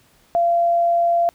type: tone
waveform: sine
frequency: 686 Hz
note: F5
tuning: 31 cents flat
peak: -14 dBFS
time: 0.35-1.29 s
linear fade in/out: 0 ms
effects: pink hiss -56 dBFS RMS until 1.34 s